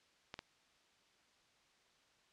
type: clicks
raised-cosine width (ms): 0.2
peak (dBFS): -27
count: 2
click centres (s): 0.341 / 0.391
effects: white hiss -71 dBFS RMS until 2.32 s + low-pass 5000 Hz 12 dB/octave